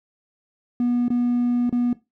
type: tone with dropouts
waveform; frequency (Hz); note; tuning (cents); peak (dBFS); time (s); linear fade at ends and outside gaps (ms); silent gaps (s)
triangle; 242.8; B3; -29; -15; 0.8-1.93; 2; 1.082-1.103 / 1.695-1.726
effects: noise-tail reverb RT60 0.2 s tail -18 dB re dry + tanh soft clip ceiling -13 dBFS